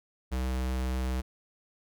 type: tone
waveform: square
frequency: 64 Hz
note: C2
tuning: 38 cents flat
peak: -29 dBFS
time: 0.31-1.22 s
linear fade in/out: 20 ms
effects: none